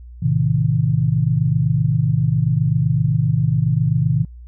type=chord; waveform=sine; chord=A diminished; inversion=none; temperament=equal with one note detuned; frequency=110 / 130.81 / 158.37 Hz; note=A2 / C3 / Eb3; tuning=0 / 0 / +31 cents; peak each=-20 / -18 / -18 dBFS; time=0.22-4.25 s; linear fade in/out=10 ms; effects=added 60 Hz sine -35 dBFS peak until 4.47 s